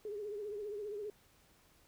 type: tone with vibrato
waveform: sine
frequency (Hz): 415.3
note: G#4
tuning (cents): 0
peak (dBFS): -39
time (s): 0.05-1.1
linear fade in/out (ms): 2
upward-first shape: triangle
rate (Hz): 15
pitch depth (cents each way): 84
effects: pink hiss -67 dBFS RMS until 1.87 s